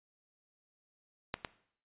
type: clicks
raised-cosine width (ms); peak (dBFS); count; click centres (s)
0.3; -17 / -20; 2; 1.341 / 1.448
effects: noise-tail reverb RT60 0.6 s tail -17 dB re dry + resampled to 8000 Hz